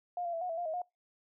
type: tone with pitch steps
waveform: sine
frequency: 709 / 688 / 663 / 725 / 659 / 700 / 634 / 716 Hz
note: F5 / F5 / E5 / F#5 / E5 / F5 / D#5 / F5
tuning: +26 / -26 / +10 / -35 / -1 / +4 / +32 / +43 cents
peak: -33 dBFS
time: 0.17-0.818 s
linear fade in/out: 2 ms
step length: 81 ms
effects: noise-tail reverb RT60 0.2 s tail -25 dB re dry